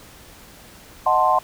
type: chord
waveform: sine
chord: D# diminished seventh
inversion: none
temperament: equal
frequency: 622.3 / 740 / 880 / 1046.5 Hz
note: D#5 / F#5 / A5 / C6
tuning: 0 / 0 / 0 / 0 cents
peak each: -23 / -19 / -21 / -18 dBFS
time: 1.06-1.39 s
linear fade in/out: 5 ms
effects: pink hiss -45 dBFS RMS until 1.43 s